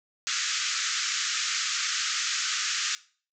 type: band-pass noise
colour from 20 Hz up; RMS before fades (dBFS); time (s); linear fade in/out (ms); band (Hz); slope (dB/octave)
white; -29; 0.27-2.95; 0; 1200 to 7300; 96
effects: noise-tail reverb RT60 0.4 s tail -19 dB re dry